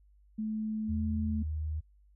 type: tone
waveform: sine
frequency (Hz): 216.9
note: A3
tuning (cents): -25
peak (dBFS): -31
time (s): 0.38-1.43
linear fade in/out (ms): 10
type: tone with pitch glide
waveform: sine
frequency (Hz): 81.3 to 77.36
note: E2 to D#2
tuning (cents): -23 to -9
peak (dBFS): -32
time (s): 0.88-1.81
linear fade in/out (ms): 20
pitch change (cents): -86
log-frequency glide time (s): 1.3-1.44
effects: noise-tail reverb RT60 0.1 s tail -20 dB re dry + added 50 Hz sine -59 dBFS peak until 2.15 s